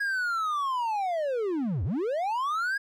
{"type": "linear two-way sweep", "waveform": "triangle", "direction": "down then up", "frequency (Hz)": [1661.2, 73.42, 1661.2], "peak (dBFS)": -24, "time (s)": [0, 2.78], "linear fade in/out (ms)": 10, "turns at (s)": 1.84, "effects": []}